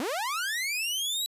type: linear sweep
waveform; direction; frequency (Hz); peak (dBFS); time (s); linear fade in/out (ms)
sawtooth; up; 220 to 3951; -25; 0-1.26; 0
effects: resampled to 32000 Hz